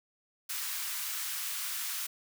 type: high-pass noise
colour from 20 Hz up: white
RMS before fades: -36 dBFS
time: 0.49-2.07 s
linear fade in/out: 10 ms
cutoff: 1100 Hz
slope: 24 dB/octave
effects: none